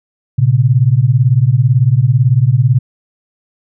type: beating tone pair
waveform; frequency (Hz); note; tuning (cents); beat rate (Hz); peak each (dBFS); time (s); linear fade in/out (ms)
sine; 116.54 / 134.54; A#2 / C3; 0 / +49; 18; -10; 0.38-2.79; 10
effects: none